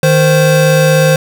square tone pair together, 155.1 / 521.7 Hz, D#3 / C5, -5 / -5 cents, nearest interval octave + major sixth, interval 2100 cents, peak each -10 dBFS, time 0.03-1.16 s, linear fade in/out 2 ms, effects none

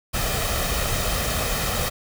pink noise with comb filter, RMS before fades -24 dBFS, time 0.13-1.9 s, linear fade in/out 20 ms, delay 1.6 ms, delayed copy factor +0.55, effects none

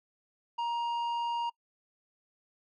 sine tone with tanh clipping, 941 Hz, A#5, 16 cents sharp, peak -31 dBFS, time 0.58-1.5 s, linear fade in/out 10 ms, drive 8 dB, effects noise-tail reverb RT60 0.1 s tail -26 dB re dry

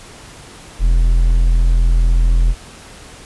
triangle tone, 42.09 Hz, E1, 37 cents sharp, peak -7 dBFS, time 0.79-2.55 s, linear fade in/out 50 ms, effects pink hiss -38 dBFS RMS until 3.25 s + resampled to 24000 Hz

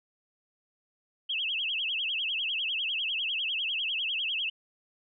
sine tone with vibrato, 2922 Hz, F#7, 22 cents flat, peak -28 dBFS, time 1.29-4.5 s, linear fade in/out 10 ms, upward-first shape sine, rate 10 Hz, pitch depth 220 cents each way, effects none

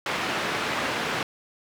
white band-pass noise, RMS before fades -28 dBFS, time 0.06-1.23 s, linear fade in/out 2 ms, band 130 to 2200 Hz, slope 12 dB/octave, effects none

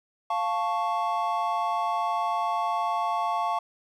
triangle chord, F augmented, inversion none, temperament equal, 698.5 / 880 / 1108.7 Hz, F5 / A5 / C#6, 0 / 0 / 0 cents, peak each -27 dBFS, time 0.3-3.59 s, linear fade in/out 5 ms, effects none

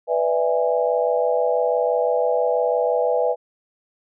sine chord, E dominant seventh, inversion second, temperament just, 494.4 / 593.3 / 659.3 / 824.1 Hz, B4 / D5 / E5 / G#5, +2 / +18 / 0 / -14 cents, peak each -20 / -24 / -23 / -26 dBFS, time 0.07-3.36 s, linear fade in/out 50 ms, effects none

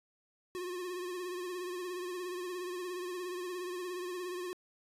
square tone with vibrato, 359.9 Hz, F#4, 48 cents flat, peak -38 dBFS, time 0.55-4.53 s, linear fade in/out 0 ms, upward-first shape triangle, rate 17 Hz, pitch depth 61 cents each way, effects resampled to 32000 Hz

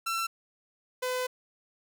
sawtooth tone pair in turn, 1346 / 505.2 Hz, E6 / B4, +36 / +39 cents, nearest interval octave + perfect fourth, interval 1697 cents, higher first, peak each -25 dBFS, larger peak neither, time 0.06-0.27 / 1.02-1.27 s, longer second, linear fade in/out 10 ms, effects none

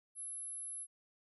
sine tone, 11000 Hz, F9, 27 cents flat, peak -40 dBFS, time 0.15-0.87 s, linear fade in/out 50 ms, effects tanh soft clip ceiling -39 dBFS

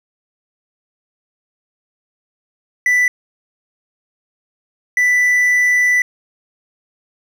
triangle tone bursts at uneven times, 1981 Hz, B6, 5 cents sharp, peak -9 dBFS, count 2, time 2.86-3.08 / 4.97-6.02 s, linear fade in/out 2 ms, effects none

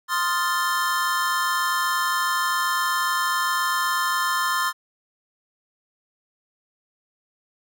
square chord, F dominant seventh, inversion second, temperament equal, 1046.5 / 1244.5 / 1396.9 / 1760 Hz, C6 / Eb6 / F6 / A6, 0 / 0 / 0 / 0 cents, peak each -25 / -29 / -29 / -28 dBFS, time 0.08-4.73 s, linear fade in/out 50 ms, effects none

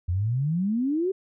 sine exponential sweep, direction up, 83.5 to 395 Hz, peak -22 dBFS, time 0.08-1.12 s, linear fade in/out 10 ms, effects none

